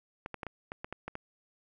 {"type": "clicks", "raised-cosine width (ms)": 0.5, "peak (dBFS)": -23, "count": 9, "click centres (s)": [0.261, 0.343, 0.432, 0.467, 0.719, 0.845, 0.926, 1.08, 1.154], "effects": []}